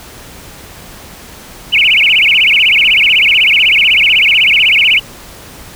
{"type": "tone with vibrato", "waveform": "sine", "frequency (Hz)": 2557, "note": "D#7", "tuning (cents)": 47, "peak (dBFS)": -5, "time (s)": [1.72, 5], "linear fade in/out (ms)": 20, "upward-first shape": "sine", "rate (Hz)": 16, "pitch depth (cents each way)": 290, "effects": ["pink hiss -33 dBFS RMS until 5.75 s"]}